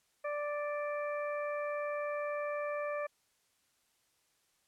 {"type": "harmonic tone", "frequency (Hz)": 587.3, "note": "D5", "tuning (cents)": 0, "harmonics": [1, 2, 3, 4], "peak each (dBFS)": [-35, -41, -45, -47], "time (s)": [0.24, 3.07], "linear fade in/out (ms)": 10, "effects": ["white hiss -74 dBFS RMS until 4.67 s", "low-pass 11000 Hz 12 dB/octave"]}